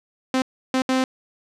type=tone bursts at uneven times; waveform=sawtooth; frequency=260 Hz; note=C4; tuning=11 cents flat; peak=-14 dBFS; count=3; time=0.34-0.42 / 0.74-0.82 / 0.89-1.04 s; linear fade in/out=2 ms; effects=low-pass 7000 Hz 12 dB/octave